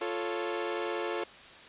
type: chord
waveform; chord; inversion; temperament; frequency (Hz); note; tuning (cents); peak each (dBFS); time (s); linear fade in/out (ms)
sawtooth; F augmented; none; equal; 349.2 / 440 / 554.4; F4 / A4 / C#5; 0 / 0 / 0; -31 / -31 / -34; 0.01-1.24; 5
effects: white hiss -50 dBFS RMS until 1.68 s + resampled to 8000 Hz